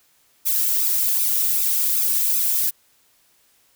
violet noise with flanger, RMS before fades -20 dBFS, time 0.45-2.71 s, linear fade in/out 20 ms, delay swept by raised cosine 0.79 to 2.29 ms, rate 2.6 Hz, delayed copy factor +0.9, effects white hiss -60 dBFS RMS until 3.75 s

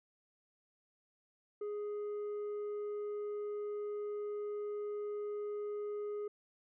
sine tone with tanh clipping, 415.3 Hz, G#4, in tune, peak -38 dBFS, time 1.61-6.28 s, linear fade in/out 5 ms, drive 4 dB, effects none

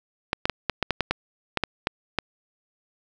clicks, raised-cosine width 0.3 ms, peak -6 dBFS, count 12, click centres 0.331 / 0.455 / 0.497 / 0.697 / 0.827 / 0.907 / 1.007 / 1.11 / 1.573 / 1.637 / 1.871 / 2.187 s, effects none

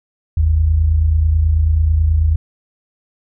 sine tone pair together, 50.1 / 79.3 Hz, G1 / D#2, +38 / +33 cents, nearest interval minor sixth, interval 795 cents, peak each -18 / -11 dBFS, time 0.37-2.36 s, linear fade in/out 5 ms, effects none

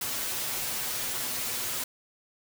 white noise with comb filter, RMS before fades -32 dBFS, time 0.01-1.84 s, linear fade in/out 5 ms, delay 8 ms, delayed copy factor +0.65, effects none

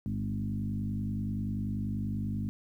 sine tone with frequency modulation, 155.56 Hz, D#3, in tune, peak -30 dBFS, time 0.06-2.49 s, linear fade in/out 0 ms, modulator 50.3 Hz, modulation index 1.9, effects 11-bit

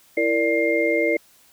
sine tone cluster, 332.1 / 464 / 586 / 2114 Hz, E4 / A#4 / D5 / C7, +13 / -8 / -4 / +17 cents, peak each -23 dBFS, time 0.17-1.17 s, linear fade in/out 5 ms, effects white hiss -55 dBFS RMS until 1.52 s

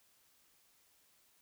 silence, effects white hiss -70 dBFS RMS until 1.41 s

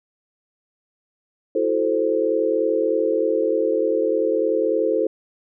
sine chord, F# half-diminished seventh, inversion third, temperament equal, 329.6 / 370 / 440 / 523.3 Hz, E4 / F#4 / A4 / C5, 0 / 0 / 0 / 0 cents, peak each -24 / -27 / -21 / -22 dBFS, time 1.55-5.07 s, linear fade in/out 5 ms, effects none

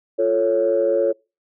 sine chord, F augmented, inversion none, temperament equal, 349.2 / 440 / 554.4 Hz, F4 / A4 / C#5, 0 / 0 / 0 cents, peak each -22 / -20 / -17 dBFS, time 0.18-1.13 s, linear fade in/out 20 ms, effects noise-tail reverb RT60 0.3 s tail -26 dB re dry + tanh soft clip ceiling -8 dBFS

